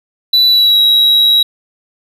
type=tone with pitch glide; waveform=triangle; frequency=3967 to 3861 Hz; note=B7 to B7; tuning=+7 to -40 cents; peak=-5 dBFS; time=0.33-1.43 s; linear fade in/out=5 ms; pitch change=-47 cents; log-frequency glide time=0.48-0.8 s; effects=none